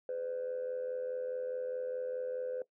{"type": "tone with amplitude modulation", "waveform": "sine", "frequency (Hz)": 506, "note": "B4", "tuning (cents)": 42, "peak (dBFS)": -30, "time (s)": [0.09, 2.62], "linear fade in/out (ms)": 2, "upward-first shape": "sine", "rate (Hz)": 84.8, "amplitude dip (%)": 70, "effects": ["noise-tail reverb RT60 0.1 s tail -18 dB re dry", "tanh soft clip ceiling -30 dBFS"]}